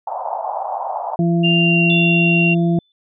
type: band-pass noise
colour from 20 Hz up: pink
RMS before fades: -24 dBFS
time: 0.07-1.16 s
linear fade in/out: 5 ms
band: 670 to 920 Hz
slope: 48 dB/octave
type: harmonic tone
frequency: 169.9 Hz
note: F3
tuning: 47 cents flat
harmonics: 1 / 2 / 4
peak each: -14 / -20 / -26 dBFS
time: 1.19-2.79 s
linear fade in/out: 2 ms
type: tone with pitch glide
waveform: sine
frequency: 2791 to 2754 Hz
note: F7 to F7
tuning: -2 to -25 cents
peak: -15 dBFS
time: 1.43-2.55 s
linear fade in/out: 20 ms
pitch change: -23 cents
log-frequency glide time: 1.55-1.9 s
type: tone with exponential decay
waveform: sine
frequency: 3509 Hz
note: A7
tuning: 5 cents flat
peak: -21 dBFS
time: 1.9-2.92 s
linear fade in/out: 1 ms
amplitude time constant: 220 ms
effects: none